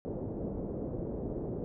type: low-pass noise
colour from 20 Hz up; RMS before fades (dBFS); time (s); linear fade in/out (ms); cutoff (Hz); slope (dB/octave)
white; -37; 0.05-1.64; 0; 480; 24
effects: none